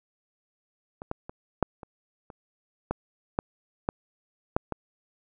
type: clicks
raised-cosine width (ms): 1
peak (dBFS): -24 / -16 / -24 / -7 / -27 / -29 / -13 / -10 / -11 / -8 / -16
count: 11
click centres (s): 1.019 / 1.114 / 1.295 / 1.627 / 1.832 / 2.302 / 2.91 / 3.389 / 3.889 / 4.565 / 4.723
effects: none